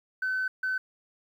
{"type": "tone bursts at uneven times", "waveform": "sine", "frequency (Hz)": 1520, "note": "F#6", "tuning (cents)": 46, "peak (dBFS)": -25, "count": 2, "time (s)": [[0.22, 0.48], [0.63, 0.78]], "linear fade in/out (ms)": 5, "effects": ["tanh soft clip ceiling -23 dBFS", "10-bit"]}